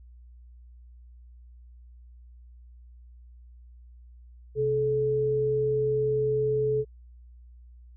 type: tone pair together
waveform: sine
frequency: 130.81 / 431.2 Hz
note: C3 / A4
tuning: 0 / -35 cents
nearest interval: octave + major sixth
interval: 2065 cents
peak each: -31 / -23 dBFS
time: 4.55-6.85 s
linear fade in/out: 50 ms
effects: added 60 Hz sine -47 dBFS peak until 7.96 s